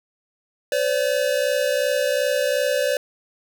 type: tone pair together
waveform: square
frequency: 512 / 574.7 Hz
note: C5 / D5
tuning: -38 / -38 cents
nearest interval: major second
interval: 200 cents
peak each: -23 / -22 dBFS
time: 0.72-2.97 s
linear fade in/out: 2 ms
effects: none